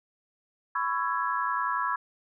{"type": "chord", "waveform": "sine", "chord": "C# minor seventh", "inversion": "third", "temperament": "just", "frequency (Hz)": [997.9, 1108.7, 1330.5, 1663.1], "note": ["B5", "C#6", "E6", "G#6"], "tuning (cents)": [18, 0, 16, 2], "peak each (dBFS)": [-30, -31, -32, -33], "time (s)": [0.75, 1.96], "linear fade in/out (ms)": 5, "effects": []}